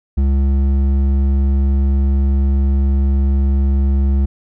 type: tone with hard clipping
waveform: sine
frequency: 68.3 Hz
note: C#2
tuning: 25 cents flat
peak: -13 dBFS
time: 0.17-4.26 s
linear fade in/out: 10 ms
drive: 8 dB
effects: none